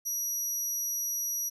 30% pulse tone, 5800 Hz, F#8, 35 cents flat, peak -26 dBFS, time 0.05-1.5 s, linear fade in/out 20 ms, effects none

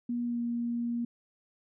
sine tone with pitch glide, 240 to 236.7 Hz, B3 to A#3, -49 to +27 cents, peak -29 dBFS, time 0.09-1.05 s, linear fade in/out 5 ms, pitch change -24 cents, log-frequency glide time 0.24-0.4 s, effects none

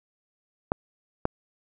clicks, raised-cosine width 1 ms, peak -9 dBFS, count 2, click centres 0.719 / 1.254 s, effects none

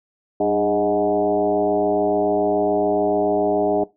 sine tone with frequency modulation, 517 Hz, C5, 21 cents flat, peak -16 dBFS, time 0.4-3.84 s, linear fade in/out 5 ms, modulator 107 Hz, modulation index 2.3, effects noise-tail reverb RT60 0.2 s tail -19 dB re dry

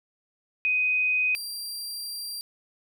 sine / sawtooth tone pair in turn, 2503 / 4733 Hz, D#7 / D8, +10 / +13 cents, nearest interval major seventh, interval 1103 cents, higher second, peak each -21 / -30 dBFS, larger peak first, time 0.65-1.35 / 1.35-2.41 s, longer second, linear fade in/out 0 ms, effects none

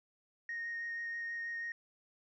sine tone with vibrato, 1859 Hz, A#6, 5 cents flat, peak -36 dBFS, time 0.49-1.72 s, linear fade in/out 2 ms, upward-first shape sine, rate 6.2 Hz, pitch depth 9 cents each way, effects tanh soft clip ceiling -34 dBFS

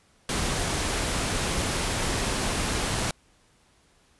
pink noise, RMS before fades -27 dBFS, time 0.29-3.11 s, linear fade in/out 2 ms, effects pink hiss -62 dBFS RMS until 4.19 s + resampled to 24000 Hz

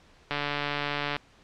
click train, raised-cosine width 0.3 ms, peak -13 dBFS, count 125, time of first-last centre 0.31-1.165 s, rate 145 Hz, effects pink hiss -58 dBFS RMS until 1.43 s + low-pass 5000 Hz 12 dB/octave

